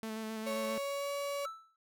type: tone with vibrato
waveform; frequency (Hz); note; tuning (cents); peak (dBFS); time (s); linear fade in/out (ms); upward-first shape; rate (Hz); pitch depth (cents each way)
sawtooth; 220; A3; 0; -34; 0.03-0.78; 0; square; 7.5; 15
type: tone with pitch glide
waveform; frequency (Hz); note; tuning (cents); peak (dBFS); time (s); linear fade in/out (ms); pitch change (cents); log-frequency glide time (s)
35% pulse; 554.4 to 566; C#5 to C#5; 0 to +36; -33; 0.46-1.46; 10; +36; 0.63-1.12
type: tone with exponential decay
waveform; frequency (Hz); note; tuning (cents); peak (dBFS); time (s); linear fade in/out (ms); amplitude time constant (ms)
triangle; 1318.5; E6; 0; -33; 1.45-1.76; 2; 66
effects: none